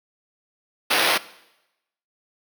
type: noise with sample-and-hold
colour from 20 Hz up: white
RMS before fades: -19 dBFS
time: 0.9-1.18 s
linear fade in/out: 10 ms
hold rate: 7350 Hz
effects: noise-tail reverb RT60 0.9 s tail -19 dB re dry + high-pass 400 Hz 12 dB/octave